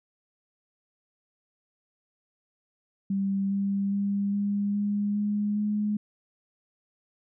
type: tone with pitch steps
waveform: sine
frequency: 196 / 198.16 / 200.3 / 202.6 / 204.8 / 207.1 / 209.3 Hz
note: G3 / G3 / G3 / G#3 / G#3 / G#3 / G#3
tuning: 0 / +19 / +38 / -43 / -24 / -5 / +14 cents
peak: -24 dBFS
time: 3.1-5.97 s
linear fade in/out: 5 ms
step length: 410 ms
effects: none